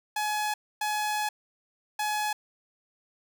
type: tone bursts at uneven times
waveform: sawtooth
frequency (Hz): 845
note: G#5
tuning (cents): +30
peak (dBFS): -23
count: 3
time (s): 0.16-0.54 / 0.81-1.29 / 1.99-2.33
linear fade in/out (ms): 5
effects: none